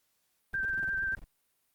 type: noise bursts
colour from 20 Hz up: brown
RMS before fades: -44 dBFS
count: 15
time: 0.53-1.242 s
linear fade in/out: 2 ms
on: 26 ms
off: 23 ms
type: tone with vibrato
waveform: sine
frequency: 1568 Hz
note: G6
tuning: in tune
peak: -29 dBFS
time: 0.54-1.15 s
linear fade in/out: 2 ms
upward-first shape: sine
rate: 8.6 Hz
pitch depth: 23 cents each way
effects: white hiss -75 dBFS RMS until 1.74 s + Opus 48 kbps